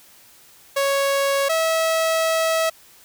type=tone pair in turn; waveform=sawtooth; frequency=554 / 648.4 Hz; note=C#5 / E5; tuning=-1 / -29 cents; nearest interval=minor third; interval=272 cents; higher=second; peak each=-14 dBFS; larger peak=neither; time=0.76-1.49 / 1.49-2.7 s; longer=second; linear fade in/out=10 ms; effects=white hiss -50 dBFS RMS until 3.04 s